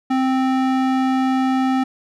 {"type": "tone with band-pass filter", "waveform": "square", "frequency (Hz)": 261.6, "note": "C4", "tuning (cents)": 0, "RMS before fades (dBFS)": -18, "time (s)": [0.1, 1.84], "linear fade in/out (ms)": 10, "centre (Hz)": 630, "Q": 0.54, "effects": []}